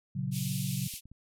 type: chord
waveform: sine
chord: F# major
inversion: first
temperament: equal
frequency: 116.54 / 138.59 / 185 Hz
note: A#2 / C#3 / F#3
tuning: 0 / 0 / 0 cents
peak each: -37 / -33 / -35 dBFS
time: 0.15-0.88 s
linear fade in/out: 10 ms
type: band-pass noise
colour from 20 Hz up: white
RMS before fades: -41 dBFS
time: 0.31-1.01 s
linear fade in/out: 50 ms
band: 2400 to 14000 Hz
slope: 48 dB/octave
type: clicks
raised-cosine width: 5 ms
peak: -38 dBFS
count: 3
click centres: 0.939 / 1.056 / 1.116 s
effects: none